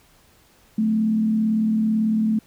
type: tone with frequency modulation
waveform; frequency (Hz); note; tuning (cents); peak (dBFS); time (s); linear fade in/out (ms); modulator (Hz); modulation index
sine; 218.4; A3; -13; -17; 0.78-2.39; 5; 38; 0.36
effects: pink hiss -56 dBFS RMS until 2.46 s